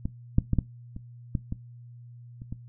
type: clicks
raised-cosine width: 5 ms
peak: -16 / -7 / -11 / -10 / -24 / -14 / -18 / -29 / -22 dBFS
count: 9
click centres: 0.055 / 0.384 / 0.533 / 0.587 / 0.964 / 1.352 / 1.524 / 2.419 / 2.525 s
effects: noise-tail reverb RT60 0.2 s tail -19 dB re dry + added 120 Hz sine -44 dBFS peak until 2.68 s